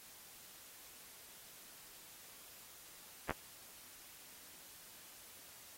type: clicks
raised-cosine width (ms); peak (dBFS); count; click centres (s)
0.5; -21; 2; 3.295 / 3.308
effects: white hiss -57 dBFS RMS until 5.77 s + AAC 48 kbps